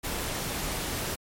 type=noise; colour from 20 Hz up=pink; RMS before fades=-32 dBFS; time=0.03-1.16 s; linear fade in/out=20 ms; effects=MP3 64 kbps